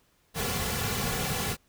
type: noise with comb filter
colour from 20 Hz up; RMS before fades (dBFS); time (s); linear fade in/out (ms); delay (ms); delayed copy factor
pink; -30; 0.34-1.57; 50; 3.2; -0.65
effects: pink hiss -67 dBFS RMS until 1.68 s